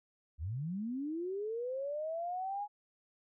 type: linear sweep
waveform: sine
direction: up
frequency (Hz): 66.2 to 837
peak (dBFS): -35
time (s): 0.38-2.68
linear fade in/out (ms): 50
effects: none